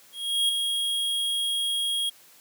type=tone with ADSR envelope; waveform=square; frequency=3278 Hz; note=G#7; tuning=23 cents flat; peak=-20 dBFS; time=0.12-2.1 s; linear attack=370 ms; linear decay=3 ms; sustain=-5 dB; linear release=12 ms; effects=white hiss -54 dBFS RMS until 2.4 s + high-pass 150 Hz 12 dB/octave